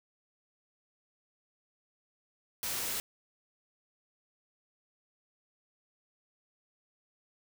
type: noise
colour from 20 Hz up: white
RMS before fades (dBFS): -35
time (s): 2.63-3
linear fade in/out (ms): 0
effects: none